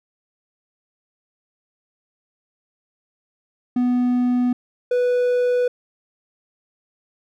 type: tone pair in turn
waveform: triangle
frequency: 247.1 / 493.1 Hz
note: B3 / B4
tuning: +1 / -3 cents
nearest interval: octave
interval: 1196 cents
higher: second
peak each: -14 dBFS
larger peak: neither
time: 3.76-4.53 / 4.91-5.68 s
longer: neither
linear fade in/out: 5 ms
effects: none